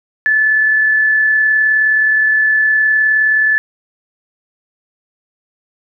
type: tone with amplitude modulation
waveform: sine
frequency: 1737 Hz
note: A6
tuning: 23 cents flat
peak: -8 dBFS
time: 0.26-3.58 s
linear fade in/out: 0 ms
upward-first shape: sine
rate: 39.3 Hz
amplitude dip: 25%
effects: none